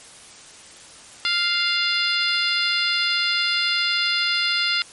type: harmonic tone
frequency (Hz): 698.5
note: F5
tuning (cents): 0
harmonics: 2 / 3 / 4 / 5 / 6 / 7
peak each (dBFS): -26 / -26 / -26 / -26 / -26 / -26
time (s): 1.25-4.82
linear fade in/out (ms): 0
effects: white hiss -44 dBFS RMS until 4.92 s + MP3 48 kbps